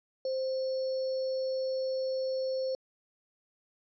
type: tone with sample-and-hold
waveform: sine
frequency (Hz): 523.3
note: C5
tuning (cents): 0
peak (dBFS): -29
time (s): 0.25-2.75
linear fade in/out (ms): 2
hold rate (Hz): 4900
effects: resampled to 16000 Hz